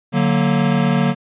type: chord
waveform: square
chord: D augmented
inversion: none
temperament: equal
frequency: 146.83 / 185 / 233.1 Hz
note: D3 / F#3 / A#3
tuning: 0 / 0 / 0 cents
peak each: -19 dBFS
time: 0.12-1.15 s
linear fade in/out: 50 ms
effects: resampled to 8000 Hz